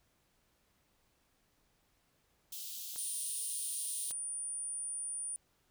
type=high-pass noise; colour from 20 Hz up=white; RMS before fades=-44 dBFS; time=2.52-4.12 s; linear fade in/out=5 ms; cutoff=3000 Hz; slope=48 dB/octave
type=clicks; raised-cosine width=0.5 ms; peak=-37 dBFS; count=2; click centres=2.96 / 4.109 s
type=tone; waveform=sine; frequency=9380 Hz; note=D9; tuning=3 cents flat; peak=-37 dBFS; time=2.98-5.36 s; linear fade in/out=0 ms
effects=pink hiss -74 dBFS RMS until 5.7 s